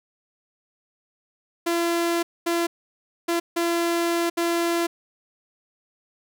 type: tone bursts at uneven times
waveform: sawtooth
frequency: 340 Hz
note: F4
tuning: 46 cents flat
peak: -17 dBFS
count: 5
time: 1.66-2.23 / 2.46-2.67 / 3.28-3.4 / 3.56-4.3 / 4.37-4.87 s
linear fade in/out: 10 ms
effects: none